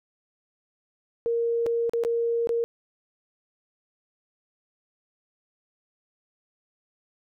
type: tone with dropouts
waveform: sine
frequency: 466.2 Hz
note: A#4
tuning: in tune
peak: -22 dBFS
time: 1.26-2.64 s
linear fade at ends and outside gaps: 0 ms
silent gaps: 1.661-1.665 / 1.895-1.935 / 2.037-2.049 / 2.472-2.492 s
effects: none